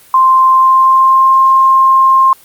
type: tone with pitch glide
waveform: sine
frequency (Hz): 1046.5 to 1060.5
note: C6 to C6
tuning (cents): 0 to +23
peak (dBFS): -4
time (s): 0.14-2.33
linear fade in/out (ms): 2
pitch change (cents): +23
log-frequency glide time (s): 0.5-1.39
effects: white hiss -42 dBFS RMS until 2.44 s + Opus 32 kbps